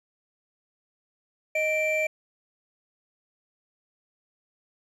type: tone pair together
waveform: triangle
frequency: 622.3 / 2349 Hz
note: D#5 / D7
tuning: 0 / 0 cents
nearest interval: octave + major seventh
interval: 2300 cents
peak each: -24 dBFS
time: 1.55-2.07 s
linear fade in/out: 5 ms
effects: resampled to 32000 Hz + 10-bit